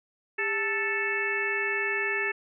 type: harmonic tone with a mistuned harmonic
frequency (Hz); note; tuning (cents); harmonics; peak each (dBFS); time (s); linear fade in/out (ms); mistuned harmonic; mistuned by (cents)
440; A4; 0; 1 / 2 / 3 / 4 / 5 / 6; -33 / -40 / -39 / -29 / -32 / -33; 0.38-2.32; 10; 1; -150
effects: none